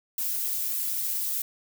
violet noise with flanger, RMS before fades -29 dBFS, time 0.18-1.42 s, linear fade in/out 2 ms, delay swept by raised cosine 1.5 to 3.5 ms, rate 3.5 Hz, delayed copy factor +1, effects none

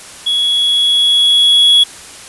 triangle tone with level ramp, 3355 Hz, G#7, 17 cents sharp, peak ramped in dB -10 to -3 dBFS, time 0.26-1.84 s, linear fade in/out 10 ms, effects white hiss -33 dBFS RMS until 2.28 s + resampled to 24000 Hz

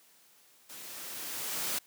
white noise with level ramp, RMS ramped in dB -47 to -32 dBFS, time 0.69-1.79 s, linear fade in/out 10 ms, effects white hiss -62 dBFS RMS until 1.86 s + high-pass 150 Hz 12 dB/octave

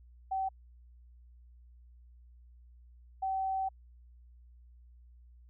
sine tone bursts at uneven times, 767 Hz, G5, 38 cents flat, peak -30 dBFS, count 2, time 0.31-0.49 / 3.22-3.69 s, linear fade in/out 10 ms, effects added 60 Hz sine -54 dBFS peak until 5.49 s

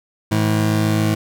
25% pulse tone pair together, 107.5 / 161.18 Hz, A2 / E3, -40 / -39 cents, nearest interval perfect fifth, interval 701 cents, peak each -13 / -18 dBFS, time 0.31-1.15 s, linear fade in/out 10 ms, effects none

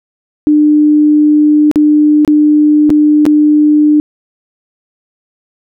sine tone with dropouts, 300 Hz, D4, 37 cents sharp, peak -4 dBFS, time 0.47-4 s, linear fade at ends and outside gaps 0 ms, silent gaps 1.714-1.758 / 2.249-2.277 / 2.895-2.903 / 3.254-3.264 s, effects none

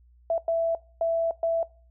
sine tone bursts at uneven times, 663 Hz, E5, 10 cents sharp, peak -21 dBFS, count 4, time 0.3-0.38 / 0.48-0.75 / 1.01-1.31 / 1.43-1.63 s, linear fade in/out 2 ms, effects noise-tail reverb RT60 0.4 s tail -22 dB re dry + added 60 Hz sine -54 dBFS peak until 1.9 s

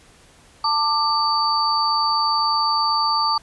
sine tone cluster, 892 / 1183 / 4586 Hz, A5 / D6 / D8, +23 / +12 / -42 cents, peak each -22 / -20 / -22 dBFS, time 0.64-3.38 s, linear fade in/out 5 ms, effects pink hiss -51 dBFS RMS until 3.42 s + resampled to 24000 Hz

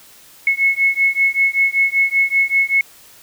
sine beating tone pair, 2187 / 2192.2 Hz, C#7 / C#7, -24 / -20 cents, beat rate 5.2 Hz, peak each -16 dBFS, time 0.47-2.81 s, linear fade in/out 2 ms, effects white hiss -45 dBFS RMS until 3.22 s

